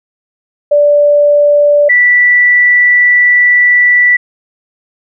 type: tone pair in turn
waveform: sine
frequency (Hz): 584 / 1964.3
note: D5 / B6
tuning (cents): -10 / -10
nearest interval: octave + major sixth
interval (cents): 2100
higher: second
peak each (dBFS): -4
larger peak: neither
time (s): 0.71-1.89 / 1.89-4.17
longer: second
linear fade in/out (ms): 10
effects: none